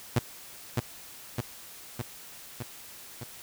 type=tone with echo; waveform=sawtooth; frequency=120 Hz; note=B2; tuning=49 cents flat; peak=-17 dBFS; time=0.16-0.19 s; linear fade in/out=5 ms; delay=610 ms; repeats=5; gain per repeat=-3 dB; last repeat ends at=3.24 s; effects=white hiss -47 dBFS RMS until 3.42 s